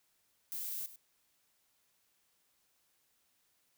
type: noise with echo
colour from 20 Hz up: violet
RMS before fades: -40 dBFS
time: 0.52-0.86 s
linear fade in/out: 0 ms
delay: 98 ms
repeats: 1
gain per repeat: -14 dB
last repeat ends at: 0.958 s
effects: white hiss -75 dBFS RMS until 3.77 s